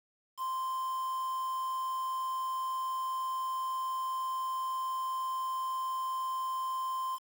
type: tone with quantisation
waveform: triangle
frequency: 1043 Hz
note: C6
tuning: 6 cents flat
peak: -30 dBFS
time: 0.37-7.19 s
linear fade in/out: 50 ms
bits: 8
effects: none